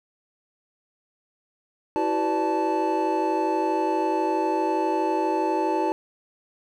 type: tone cluster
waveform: triangle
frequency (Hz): 326 / 378.3 / 499.6 / 587 / 877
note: E4 / F#4 / B4 / D5 / A5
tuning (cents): -19 / +38 / +20 / -1 / -6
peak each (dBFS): -25 / -26 / -30 / -29 / -23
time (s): 1.96-5.92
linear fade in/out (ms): 0
effects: none